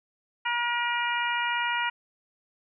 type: harmonic tone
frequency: 477.2 Hz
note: A#4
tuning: 41 cents sharp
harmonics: 2 / 3 / 4 / 5 / 6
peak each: -29 / -31 / -32 / -33 / -34 dBFS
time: 0.45-1.9 s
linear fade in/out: 10 ms
effects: none